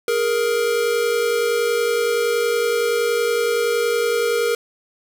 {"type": "tone pair together", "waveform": "square", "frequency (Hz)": [418.3, 469], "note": ["G#4", "A#4"], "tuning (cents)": [12, 11], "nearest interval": "major second", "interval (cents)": 199, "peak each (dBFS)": [-24, -19], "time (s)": [0.08, 4.55], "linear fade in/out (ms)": 2, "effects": []}